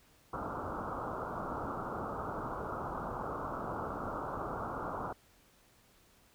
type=low-pass noise; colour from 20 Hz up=white; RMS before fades=-39 dBFS; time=0.33-5.13 s; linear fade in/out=5 ms; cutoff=1400 Hz; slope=96 dB/octave; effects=pink hiss -65 dBFS RMS until 6.34 s